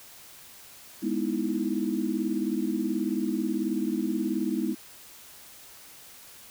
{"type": "chord", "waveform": "sine", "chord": "E major seventh", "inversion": "first", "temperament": "equal", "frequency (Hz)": [207.7, 246.9, 311.1, 329.6], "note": ["G#3", "B3", "D#4", "E4"], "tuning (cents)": [0, 0, 0, 0], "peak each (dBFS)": -31, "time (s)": [1.02, 4.75], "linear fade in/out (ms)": 20, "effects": ["white hiss -49 dBFS RMS until 6.5 s"]}